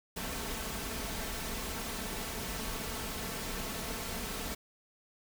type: noise with comb filter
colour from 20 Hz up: pink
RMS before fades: -38 dBFS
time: 0.16-4.55 s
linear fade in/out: 10 ms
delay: 4.5 ms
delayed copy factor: +0.5
effects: none